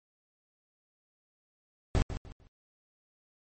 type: noise with echo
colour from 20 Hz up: brown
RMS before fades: -24 dBFS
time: 1.95-2.02 s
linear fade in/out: 0 ms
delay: 150 ms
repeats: 3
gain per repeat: -11 dB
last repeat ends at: 2.47 s
effects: MP3 32 kbps